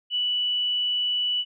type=tone; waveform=sine; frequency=2960 Hz; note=F#7; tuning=in tune; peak=-22 dBFS; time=0.1-1.45 s; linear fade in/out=50 ms; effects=none